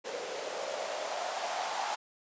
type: noise with band-pass filter sweep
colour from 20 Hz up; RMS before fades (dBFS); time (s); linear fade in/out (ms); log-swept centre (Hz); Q
blue; -36; 0.04-1.96; 20; 470 to 840; 4.5
effects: resampled to 16000 Hz